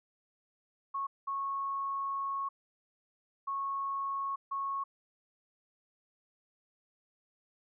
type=tone bursts at uneven times; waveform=sine; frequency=1100 Hz; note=C#6; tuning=14 cents flat; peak=-32 dBFS; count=4; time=0.94-1.07 / 1.27-2.49 / 3.47-4.36 / 4.51-4.84 s; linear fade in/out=10 ms; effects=none